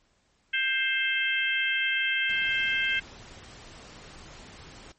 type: harmonic tone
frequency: 527 Hz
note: C5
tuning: 12 cents sharp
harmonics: 3 / 4 / 5 / 6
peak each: -28 / -29 / -30 / -31 dBFS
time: 0.53-3 s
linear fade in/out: 10 ms
type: noise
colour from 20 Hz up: pink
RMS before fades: -47 dBFS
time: 2.29-4.92 s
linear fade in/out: 5 ms
effects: pink hiss -68 dBFS RMS until 4.98 s + MP3 32 kbps